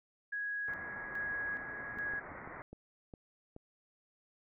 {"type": "tone with tremolo", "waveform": "sine", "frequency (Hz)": 1661.2, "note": "G#6", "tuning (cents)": 0, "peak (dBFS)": -35, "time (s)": [0.32, 2.2], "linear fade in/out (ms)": 10, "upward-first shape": "square", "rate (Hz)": 1.2, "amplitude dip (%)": 55}
{"type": "low-pass noise", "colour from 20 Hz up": "white", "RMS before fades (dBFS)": -48, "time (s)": [0.68, 2.62], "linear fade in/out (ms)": 0, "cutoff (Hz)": 2100, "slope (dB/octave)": 96}
{"type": "clicks", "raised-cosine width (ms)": 2, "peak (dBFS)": -35, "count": 7, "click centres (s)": [1.973, 2.136, 2.318, 2.475, 2.73, 3.138, 3.564]}
{"effects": []}